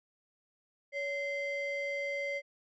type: ring-modulated tone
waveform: triangle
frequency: 1318.5 Hz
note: E6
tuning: in tune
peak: -28 dBFS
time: 0.92-2.42 s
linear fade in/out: 50 ms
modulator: 756 Hz
effects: resampled to 16000 Hz